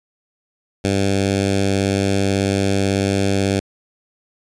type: tone with notch filter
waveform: 10% pulse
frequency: 98.2 Hz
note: G2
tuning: 4 cents sharp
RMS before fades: -18 dBFS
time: 0.84-3.6 s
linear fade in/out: 10 ms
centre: 1200 Hz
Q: 1.2
effects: resampled to 22050 Hz